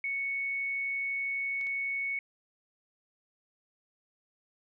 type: tone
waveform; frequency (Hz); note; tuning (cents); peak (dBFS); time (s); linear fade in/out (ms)
sine; 2217; C#7; 0; -30; 0.04-2.19; 2
type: clicks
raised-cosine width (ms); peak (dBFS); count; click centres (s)
0.2; -34; 2; 1.612 / 1.669
effects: none